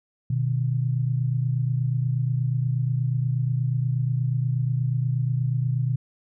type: tone pair together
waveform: sine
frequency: 123.47 / 151.81 Hz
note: B2 / D#3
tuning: 0 / -42 cents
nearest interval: major third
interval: 358 cents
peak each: -22 / -27 dBFS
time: 0.3-5.96 s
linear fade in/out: 5 ms
effects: none